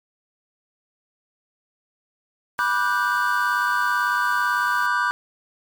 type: noise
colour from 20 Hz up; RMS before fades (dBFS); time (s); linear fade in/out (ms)
white; -43; 2.58-4.87; 10
type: chord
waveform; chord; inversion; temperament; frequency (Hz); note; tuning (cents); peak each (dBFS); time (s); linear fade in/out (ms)
triangle; G major seventh; first; just; 980 / 1176 / 1470 / 1568; B5 / D6 / F#6 / G6; -14 / +2 / -12 / 0; -23; 2.59-5.11; 0
effects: none